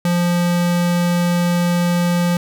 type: tone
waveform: square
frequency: 174.61 Hz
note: F3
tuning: in tune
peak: -15 dBFS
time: 0.05-2.37 s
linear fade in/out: 2 ms
effects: none

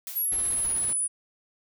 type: noise with exponential decay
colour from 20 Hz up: blue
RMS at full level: -34 dBFS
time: 0.07-0.53 s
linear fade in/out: 1 ms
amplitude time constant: 100 ms
type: linear sweep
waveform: sine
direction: down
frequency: 11450 to 9720 Hz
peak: -24 dBFS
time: 0.15-1.08 s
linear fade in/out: 20 ms
type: noise with tremolo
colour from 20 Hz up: pink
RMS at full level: -40 dBFS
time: 0.32-0.93 s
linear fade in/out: 0 ms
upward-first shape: triangle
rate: 16 Hz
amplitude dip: 45%
effects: none

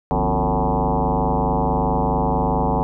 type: tone with frequency modulation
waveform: sine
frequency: 348.2 Hz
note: F4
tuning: 5 cents flat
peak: -16 dBFS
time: 0.11-2.83 s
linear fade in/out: 0 ms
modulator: 103 Hz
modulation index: 5.9
effects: none

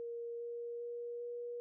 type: tone with pitch steps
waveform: sine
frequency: 469.6 / 472.9 / 476.2 / 479.5 Hz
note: A#4 / A#4 / A#4 / A#4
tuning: +13 / +25 / +37 / +49 cents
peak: -40 dBFS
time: 0-1.6 s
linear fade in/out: 0 ms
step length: 400 ms
effects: none

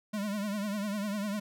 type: tone with vibrato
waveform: square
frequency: 205.3 Hz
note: G#3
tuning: 20 cents flat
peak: -32 dBFS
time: 0.13-1.4 s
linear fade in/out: 10 ms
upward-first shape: triangle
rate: 10 Hz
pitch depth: 100 cents each way
effects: none

